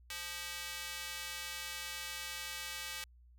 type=tone with high-pass filter; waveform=square; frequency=174.61 Hz; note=F3; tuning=in tune; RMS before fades=-43 dBFS; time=0.1-3.04 s; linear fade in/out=2 ms; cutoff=2200 Hz; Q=0.87; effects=added 60 Hz sine -58 dBFS peak until 3.38 s